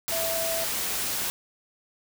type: tone in noise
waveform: sine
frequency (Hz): 659.3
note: E5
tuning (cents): 0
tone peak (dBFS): -29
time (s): 0.12-0.64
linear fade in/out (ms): 0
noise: white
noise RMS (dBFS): -29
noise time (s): 0.08-1.3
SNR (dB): -3
effects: none